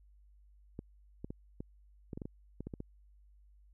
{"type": "clicks", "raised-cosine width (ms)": 3, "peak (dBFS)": -28, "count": 12, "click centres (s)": [0.791, 1.245, 1.305, 1.605, 2.132, 2.175, 2.218, 2.255, 2.606, 2.67, 2.738, 2.804], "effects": ["added 50 Hz sine -59 dBFS peak until 3.73 s"]}